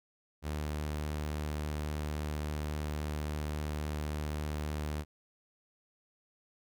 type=tone; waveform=sawtooth; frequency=75.3 Hz; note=D2; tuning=44 cents sharp; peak=-30 dBFS; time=0.42-5.05 s; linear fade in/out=50 ms; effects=none